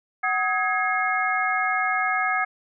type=tone cluster; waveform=sine; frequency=750 / 1265 / 1659 / 2151 Hz; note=F#5 / D#6 / G#6 / C7; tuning=+23 / +28 / -2 / +47 cents; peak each=-26 / -26 / -26 / -27 dBFS; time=0.23-2.45 s; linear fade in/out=10 ms; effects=none